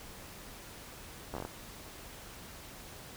slowing click train, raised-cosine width 1 ms, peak -24 dBFS, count 7, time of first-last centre 1.34-1.45 s, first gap 12 ms, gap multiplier 1.17, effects pink hiss -49 dBFS RMS until 3.16 s

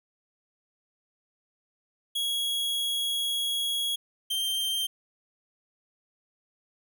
45% pulse tone pair in turn, 3322 / 3153 Hz, G#7 / G7, 0 / +9 cents, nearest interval minor second, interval 91 cents, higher first, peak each -26 dBFS, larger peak neither, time 2.15-3.96 / 4.3-4.87 s, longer first, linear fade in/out 10 ms, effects none

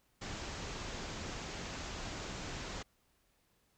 pink low-pass noise, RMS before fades -43 dBFS, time 0.21-2.83 s, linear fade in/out 10 ms, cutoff 7500 Hz, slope 96 dB/octave, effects pink hiss -74 dBFS RMS until 3.77 s

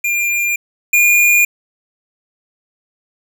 square tone pair in turn, 2399 / 2424 Hz, D7 / D#7, +36 / -46 cents, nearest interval unison, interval 18 cents, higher second, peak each -15 / -9 dBFS, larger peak second, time 0.04-0.56 / 0.93-1.45 s, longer neither, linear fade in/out 5 ms, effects none

